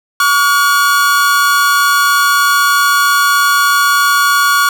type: tone pair together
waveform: 45% pulse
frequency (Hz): 1134 / 1433.3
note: C#6 / F6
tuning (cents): +39 / +45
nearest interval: major third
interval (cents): 406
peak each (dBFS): -11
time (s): 0.2-4.69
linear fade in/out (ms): 2
effects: none